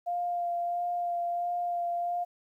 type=tone with vibrato; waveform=sine; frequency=698.5 Hz; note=F5; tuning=in tune; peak=-28 dBFS; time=0.06-2.25 s; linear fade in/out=20 ms; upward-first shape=sine; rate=1.5 Hz; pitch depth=14 cents each way; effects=11-bit